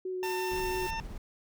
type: tone with vibrato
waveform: sine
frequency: 370 Hz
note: F#4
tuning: in tune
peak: -32 dBFS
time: 0.05-0.87 s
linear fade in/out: 5 ms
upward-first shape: triangle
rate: 5.9 Hz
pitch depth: 15 cents each way
type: noise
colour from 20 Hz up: white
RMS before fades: -45 dBFS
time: 0.23-0.91 s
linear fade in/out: 10 ms
type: harmonic tone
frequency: 898 Hz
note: A5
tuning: 35 cents sharp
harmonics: 1 / 2 / 3 / 4 / 6 / 7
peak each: -35 / -42 / -40 / -50 / -46 / -54 dBFS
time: 0.23-1 s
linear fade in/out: 0 ms
type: noise with tremolo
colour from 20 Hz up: brown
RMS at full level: -39 dBFS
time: 0.51-1.18 s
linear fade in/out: 5 ms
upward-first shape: sine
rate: 17 Hz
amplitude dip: 30%
effects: none